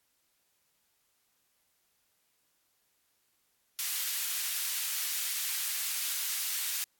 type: high-pass noise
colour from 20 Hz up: white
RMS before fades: -33 dBFS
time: 3.79-6.84 s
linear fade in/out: 0 ms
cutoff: 1800 Hz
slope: 12 dB/octave
effects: white hiss -74 dBFS RMS until 6.99 s + AAC 64 kbps